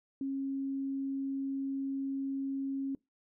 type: tone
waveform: sine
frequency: 272 Hz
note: C#4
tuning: 33 cents flat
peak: -32 dBFS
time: 0.21-2.95 s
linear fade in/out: 2 ms
effects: noise-tail reverb RT60 0.2 s tail -23 dB re dry